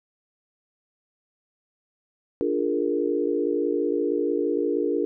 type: chord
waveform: sine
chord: Bb dominant seventh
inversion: first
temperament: equal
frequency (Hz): 293.7 / 349.2 / 415.3 / 466.2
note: D4 / F4 / Ab4 / Bb4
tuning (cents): 0 / 0 / 0 / 0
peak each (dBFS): -27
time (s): 2.41-5.05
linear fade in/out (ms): 0
effects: none